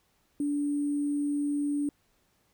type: tone with sample-and-hold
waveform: sine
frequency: 289.5 Hz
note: D4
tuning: 25 cents flat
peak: -26 dBFS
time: 0.4-1.89 s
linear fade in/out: 2 ms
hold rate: 8820 Hz
effects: pink hiss -70 dBFS RMS until 2.53 s